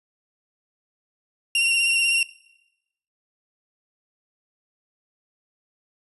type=tone with vibrato; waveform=40% pulse; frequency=2753 Hz; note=F7; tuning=25 cents flat; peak=-17 dBFS; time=1.55-2.23 s; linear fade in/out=2 ms; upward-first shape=triangle; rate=16 Hz; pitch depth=31 cents each way; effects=noise-tail reverb RT60 0.9 s tail -21 dB re dry + resampled to 32000 Hz